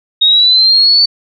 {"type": "linear sweep", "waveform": "sine", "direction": "up", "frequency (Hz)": [3729, 4526], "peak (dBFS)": -5, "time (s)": [0.21, 1.06], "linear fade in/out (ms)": 10, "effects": []}